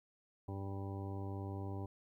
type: harmonic tone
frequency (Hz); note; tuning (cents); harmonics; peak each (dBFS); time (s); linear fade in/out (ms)
98; G2; 0; 1 / 2 / 3 / 4 / 5 / 6 / 8 / 9 / 10; -41 / -51 / -48 / -50 / -58 / -55 / -53 / -62 / -56; 0.48-1.86; 5
effects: 13-bit